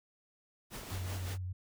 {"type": "noise with tremolo", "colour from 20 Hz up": "pink", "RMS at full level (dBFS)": -43, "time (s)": [0.7, 1.38], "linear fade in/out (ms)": 50, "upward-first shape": "sine", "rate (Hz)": 5.3, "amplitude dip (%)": 45}
{"type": "tone with vibrato", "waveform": "sine", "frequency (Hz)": 92.5, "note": "F#2", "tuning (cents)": 0, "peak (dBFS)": -36, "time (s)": [0.91, 1.53], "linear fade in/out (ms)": 10, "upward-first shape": "triangle", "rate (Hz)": 5.1, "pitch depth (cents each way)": 41}
{"effects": []}